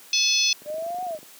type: harmonic tone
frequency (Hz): 861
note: A5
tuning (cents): -38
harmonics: 3 / 4 / 5 / 6 / 7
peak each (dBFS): -25 / -25 / -25 / -25 / -25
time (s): 0.13-0.53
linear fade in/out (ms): 2
type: click train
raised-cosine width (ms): 2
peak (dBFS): -33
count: 16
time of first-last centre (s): 0.62-1.23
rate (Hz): 24.6
type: linear two-way sweep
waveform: sine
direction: up then down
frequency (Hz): 587.3 to 743 to 587.3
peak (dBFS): -27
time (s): 0.65-1.19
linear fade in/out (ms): 50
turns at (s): 1.04
effects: white hiss -48 dBFS RMS until 1.39 s + high-pass 200 Hz 12 dB/octave